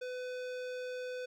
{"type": "tone with hard clipping", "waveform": "sine", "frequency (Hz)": 502, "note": "B4", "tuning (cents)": 28, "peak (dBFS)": -40, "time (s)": [0.01, 1.26], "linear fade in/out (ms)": 10, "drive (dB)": 17, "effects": []}